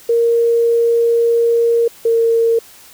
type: tone pair in turn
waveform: sine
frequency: 466.2 / 459 Hz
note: A#4 / A#4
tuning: 0 / -27 cents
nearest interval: unison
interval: 27 cents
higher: first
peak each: -10 dBFS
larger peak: neither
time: 0.09-1.88 / 2.05-2.59 s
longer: first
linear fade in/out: 5 ms
effects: white hiss -42 dBFS RMS until 2.93 s